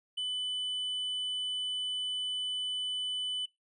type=tone; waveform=triangle; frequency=3000 Hz; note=F#7; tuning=23 cents sharp; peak=-30 dBFS; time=0.17-3.46 s; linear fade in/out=10 ms; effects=noise-tail reverb RT60 0.2 s tail -21 dB re dry + resampled to 24000 Hz